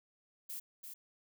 violet noise with echo, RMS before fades -43 dBFS, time 0.49-0.6 s, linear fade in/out 10 ms, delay 340 ms, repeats 1, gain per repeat -5 dB, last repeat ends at 0.94 s, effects none

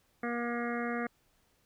harmonic tone, 237.9 Hz, A#3, 35 cents sharp, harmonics 1 / 2 / 3 / 5 / 6 / 7 / 8 / 9, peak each -35 / -38 / -40 / -42 / -43 / -43 / -44 / -45 dBFS, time 0.23-1.07 s, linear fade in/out 5 ms, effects pink hiss -71 dBFS RMS until 1.65 s

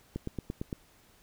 click train, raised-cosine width 3 ms, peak -21 dBFS, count 6, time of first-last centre 0.16-0.728 s, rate 8.8 Hz, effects pink hiss -62 dBFS RMS until 1.22 s

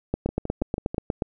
two click trains, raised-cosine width 2 ms, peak -16 / -10 dBFS, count 5 / 10, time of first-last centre 0.29-0.945 / 0.14-1.222 s, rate 6.11 / 8.32 Hz, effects none

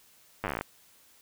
slowing click train, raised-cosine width 0.5 ms, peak -16 dBFS, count 13, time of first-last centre 0.44-0.611 s, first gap 9 ms, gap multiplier 1.08, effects white hiss -60 dBFS RMS until 1.21 s

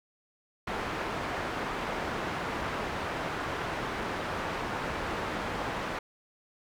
white low-pass noise, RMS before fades -34 dBFS, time 0.67-5.99 s, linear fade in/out 5 ms, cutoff 1400 Hz, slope 12 dB/octave, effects none

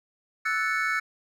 triangle chord, F# minor seventh, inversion third, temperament equal with one note detuned, 1318.5 / 1480 / 1751.9 / 2217 Hz, E6 / F#6 / A6 / C#7, 0 / 0 / -8 / 0 cents, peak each -28 dBFS, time 0.45-1 s, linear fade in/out 10 ms, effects none

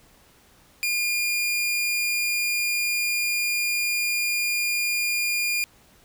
sawtooth tone, 2417 Hz, D7, 49 cents sharp, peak -19 dBFS, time 0.83-5.64 s, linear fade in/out 0 ms, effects pink hiss -56 dBFS RMS until 6.04 s

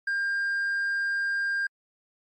triangle tone with hard clipping, 1601 Hz, G6, 36 cents sharp, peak -24 dBFS, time 0.07-1.67 s, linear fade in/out 5 ms, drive 1 dB, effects AAC 64 kbps

